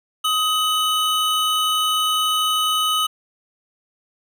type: tone pair together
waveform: square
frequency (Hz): 1256.3 / 2988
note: D#6 / F#7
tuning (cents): +16 / +16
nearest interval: octave + minor third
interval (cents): 1500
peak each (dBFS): -21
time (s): 0.24-3.07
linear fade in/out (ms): 10
effects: none